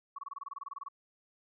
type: tone bursts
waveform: sine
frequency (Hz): 1116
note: C#6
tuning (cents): +11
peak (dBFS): -38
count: 15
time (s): 0.16-0.885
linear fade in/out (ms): 5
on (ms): 25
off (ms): 25
effects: none